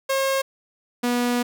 sawtooth tone pair in turn, 539 / 243.2 Hz, C#5 / B3, -49 / -26 cents, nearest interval octave + major second, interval 1377 cents, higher first, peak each -16 dBFS, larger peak neither, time 0.09-0.42 / 1.03-1.43 s, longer second, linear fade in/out 10 ms, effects none

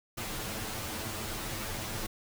pink noise with comb filter, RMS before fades -37 dBFS, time 0.17-2.07 s, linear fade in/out 10 ms, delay 9.2 ms, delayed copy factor +0.8, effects none

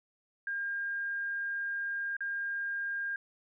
sine tone with dropouts, 1609 Hz, G6, 45 cents sharp, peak -32 dBFS, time 0.47-3.16 s, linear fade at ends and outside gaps 2 ms, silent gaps 2.167-2.206 s, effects none

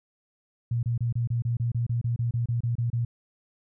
sine tone bursts, 118.3 Hz, A#2, 26 cents sharp, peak -23 dBFS, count 16, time 0.71-3.05 s, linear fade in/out 5 ms, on 120 ms, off 28 ms, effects none

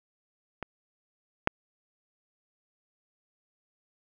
clicks, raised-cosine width 0.5 ms, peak -19 / -6 dBFS, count 2, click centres 0.627 / 1.474 s, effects none

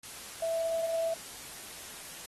sine tone in noise, 659.3 Hz, E5, in tune, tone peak -28 dBFS, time 0.42-1.14 s, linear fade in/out 5 ms, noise white, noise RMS -45 dBFS, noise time 0.03-2.26 s, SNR +14 dB, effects AAC 32 kbps

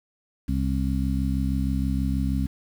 harmonic tone, 66.3 Hz, C2, 23 cents sharp, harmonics 1 / 2 / 3 / 4, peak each -25 / -29 / -28 / -29 dBFS, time 0.48-2.47 s, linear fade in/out 10 ms, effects 8-bit

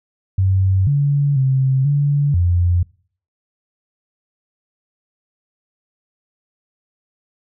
sine tone with pitch steps, 95.2 / 142.6 / 132.7 / 143.6 / 87.8 Hz, F#2 / C#3 / C3 / D3 / F2, +50 / +49 / +25 / -39 / +10 cents, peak -12 dBFS, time 0.38-2.83 s, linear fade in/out 5 ms, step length 490 ms, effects noise-tail reverb RT60 0.5 s tail -24 dB re dry

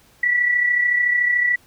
sine tone with amplitude modulation, 1953 Hz, B6, 20 cents flat, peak -13 dBFS, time 0.23-1.56 s, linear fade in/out 5 ms, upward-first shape sine, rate 33.7 Hz, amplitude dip 50%, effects pink hiss -54 dBFS RMS until 1.66 s

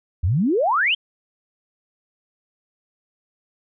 sine exponential sweep, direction up, 75 to 3253 Hz, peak -16 dBFS, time 0.23-0.95 s, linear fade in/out 10 ms, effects none

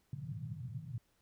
white band-pass noise, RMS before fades -43 dBFS, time 0.13-0.98 s, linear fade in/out 2 ms, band 110 to 150 Hz, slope 48 dB/octave, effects pink hiss -75 dBFS RMS until 1.21 s

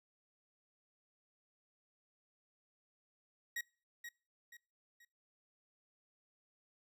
40% pulse tone with echo, 1898 Hz, A#6, 31 cents sharp, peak -37 dBFS, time 3.56-3.61 s, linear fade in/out 5 ms, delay 480 ms, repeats 3, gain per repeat -8 dB, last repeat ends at 5.05 s, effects noise-tail reverb RT60 0.4 s tail -25 dB re dry

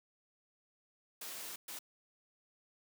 white noise bursts at uneven times, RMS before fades -45 dBFS, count 2, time 1.21-1.56 / 1.68-1.79 s, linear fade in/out 5 ms, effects high-pass 200 Hz 12 dB/octave

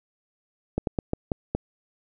slowing click train, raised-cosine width 2 ms, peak -11 dBFS, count 6, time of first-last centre 0.78-1.55 s, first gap 92 ms, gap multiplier 1.26, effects none

